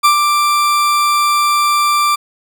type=tone with ADSR envelope; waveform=40% pulse; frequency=1178 Hz; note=D6; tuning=5 cents sharp; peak=-5 dBFS; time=0.03-2.16 s; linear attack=21 ms; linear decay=98 ms; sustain=-5 dB; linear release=15 ms; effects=none